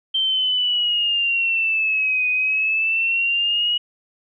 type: exponential two-way sweep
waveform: sine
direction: down then up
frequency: 3136 to 2489 to 2912 Hz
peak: -17 dBFS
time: 0.14-3.78 s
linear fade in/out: 10 ms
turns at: 2.28 s
effects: none